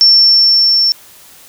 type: tone with level ramp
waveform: sine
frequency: 5420 Hz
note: E8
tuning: 47 cents sharp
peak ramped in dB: -3 to -8 dBFS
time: 0.01-0.92 s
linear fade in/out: 0 ms
effects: white hiss -40 dBFS RMS until 1.48 s